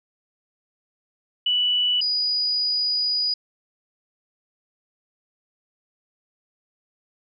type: tone pair in turn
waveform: sine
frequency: 2960 / 4922 Hz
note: F#7 / D#8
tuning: 0 / -20 cents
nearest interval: major sixth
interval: 880 cents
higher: second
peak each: -18 / -20 dBFS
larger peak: first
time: 1.46-2.01 / 2.01-3.34 s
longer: second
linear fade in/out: 5 ms
effects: none